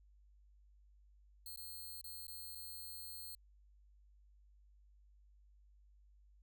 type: tone with dropouts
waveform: 5% pulse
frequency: 4275 Hz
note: C8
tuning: 36 cents sharp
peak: -40 dBFS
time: 1.46-3.35 s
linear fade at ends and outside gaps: 2 ms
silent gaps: 1.561-1.573 / 2.013-2.042 / 2.269-2.281 / 2.55-2.554 s
effects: added 50 Hz sine -63 dBFS peak until 6.42 s